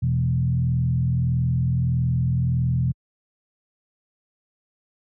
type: tone with frequency modulation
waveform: sine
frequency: 125.8 Hz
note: B2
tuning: 32 cents sharp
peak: -18 dBFS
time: 0.02-2.92 s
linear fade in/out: 10 ms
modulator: 41.6 Hz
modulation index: 0.87
effects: high-pass 60 Hz 12 dB/octave